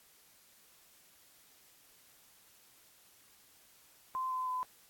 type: tone with pitch steps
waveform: sine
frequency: 1035 / 1023.7 / 1012.5 Hz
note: C6 / C6 / B5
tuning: -19 / -38 / +43 cents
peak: -33 dBFS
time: 4.15-4.63 s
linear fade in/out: 0 ms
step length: 160 ms
effects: white hiss -63 dBFS RMS until 4.89 s + AAC 64 kbps